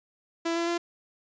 sawtooth tone with pitch steps, 333.7 / 338.2 / 342.7 Hz, E4 / E4 / F4, +21 / +44 / -33 cents, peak -22 dBFS, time 0.45-0.78 s, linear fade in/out 10 ms, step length 110 ms, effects resampled to 16000 Hz

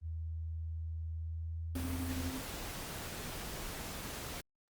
sine tone with pitch glide, 81 to 83.18 Hz, E2 to E2, -30 to +16 cents, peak -37 dBFS, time 0.01-2.32 s, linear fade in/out 50 ms, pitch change +46 cents, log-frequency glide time 1.15-2.03 s
pink noise, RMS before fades -43 dBFS, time 1.75-4.41 s, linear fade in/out 5 ms
sine tone with tremolo, 261 Hz, C4, 4 cents flat, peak -36 dBFS, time 1.75-2.41 s, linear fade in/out 5 ms, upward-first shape triangle, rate 12 Hz, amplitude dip 70%
clicks, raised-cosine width 5 ms, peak -39 dBFS, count 4, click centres 2.199 / 2.888 / 2.959 / 3.259 s
effects Opus 32 kbps

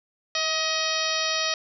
harmonic tone with a mistuned harmonic, 631 Hz, D#5, 24 cents sharp, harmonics 1 / 2 / 3 / 4 / 5 / 6 / 7 / 8 / 9, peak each -32 / -32 / -32 / -32 / -32 / -32 / -32 / -32 / -32 dBFS, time 0.35-1.54 s, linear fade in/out 2 ms, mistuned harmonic 1, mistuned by +22 cents, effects none

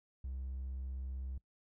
triangle tone, 65.41 Hz, C2, in tune, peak -36 dBFS, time 0.24-1.38 s, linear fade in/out 5 ms, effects noise-tail reverb RT60 0.1 s tail -24 dB re dry + tanh soft clip ceiling -33 dBFS

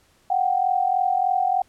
sine tone pair together, 729 / 772.3 Hz, F#5 / G5, -26 / -26 cents, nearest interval minor second, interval 100 cents, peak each -21 / -21 dBFS, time 0.3-1.62 s, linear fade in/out 5 ms, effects pink hiss -60 dBFS RMS until 1.68 s + low-pass 12000 Hz 12 dB/octave

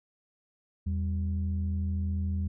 sine tone pair together, 82.41 / 196 Hz, E2 / G3, 0 / 0 cents, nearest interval octave + minor third, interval 1500 cents, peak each -27 / -34 dBFS, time 0.86-2.48 s, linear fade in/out 10 ms, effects tanh soft clip ceiling -21 dBFS

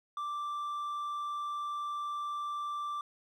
sine tone with hard clipping, 1174.7 Hz, D6, in tune, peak -35 dBFS, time 0.17-3.01 s, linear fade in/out 2 ms, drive 3 dB, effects none

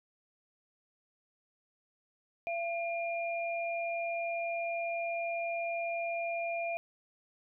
sine tone pair together, 678 / 2408 Hz, E5 / D7, +49 / +43 cents, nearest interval octave + minor seventh, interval 2194 cents, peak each -33 / -38 dBFS, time 2.47-6.77 s, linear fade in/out 0 ms, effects none

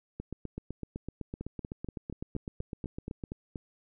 two click trains, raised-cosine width 3 ms, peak -24 / -24 dBFS, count 10 / 25, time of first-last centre 1.41-3.558 / 0.2-3.238 s, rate 4.19 / 7.9 Hz, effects none

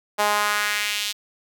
sawtooth tone with high-pass filter sweep, 207.7 Hz, G#3, in tune, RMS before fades -23 dBFS, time 0.18-1.13 s, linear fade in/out 20 ms, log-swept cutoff 730 to 3600 Hz, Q 1.8, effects none

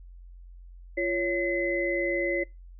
sine tone cluster, 345.2 / 557 / 2037 Hz, F4 / C#5 / C7, -20 / +8 / -47 cents, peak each -29 dBFS, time 0.97-2.44 s, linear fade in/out 10 ms, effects noise-tail reverb RT60 0.2 s tail -22 dB re dry + added 44 Hz sine -44 dBFS peak until 2.79 s

